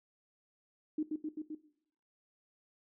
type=tone with echo; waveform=sine; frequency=307.4 Hz; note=D#4; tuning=21 cents flat; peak=-30 dBFS; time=0.98-1.03 s; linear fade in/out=5 ms; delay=130 ms; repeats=4; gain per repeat=-2 dB; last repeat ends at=1.55 s; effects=noise-tail reverb RT60 0.7 s tail -17 dB re dry